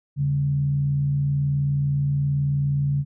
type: tone with frequency modulation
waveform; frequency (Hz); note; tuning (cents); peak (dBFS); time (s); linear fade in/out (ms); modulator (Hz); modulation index
sine; 141.4; C#3; +35; -19; 0.16-3.05; 50; 58.9; 0.28
effects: none